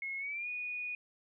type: tone with pitch glide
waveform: sine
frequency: 2171 to 2465 Hz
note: C#7 to D#7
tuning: -37 to -17 cents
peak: -36 dBFS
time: 0.02-0.95 s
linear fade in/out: 2 ms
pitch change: +220 cents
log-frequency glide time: 0.18-0.48 s
effects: none